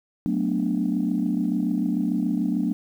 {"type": "chord", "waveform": "sine", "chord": "B minor seventh", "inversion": "second", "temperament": "equal", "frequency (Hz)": [185, 220, 246.9, 293.7], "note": ["F#3", "A3", "B3", "D4"], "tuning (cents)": [0, 0, 0, 0], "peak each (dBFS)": -26, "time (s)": [0.26, 2.73], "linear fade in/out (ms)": 0, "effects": ["tanh soft clip ceiling -13 dBFS", "9-bit"]}